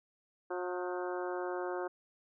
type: harmonic tone with a mistuned harmonic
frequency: 180 Hz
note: F#3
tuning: 47 cents flat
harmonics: 2 / 3 / 4 / 5 / 6 / 7 / 8 / 9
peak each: -37 / -41 / -43 / -45 / -47 / -48 / -49 / -50 dBFS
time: 0.5-1.88 s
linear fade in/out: 10 ms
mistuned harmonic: 9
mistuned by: -68 cents
effects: none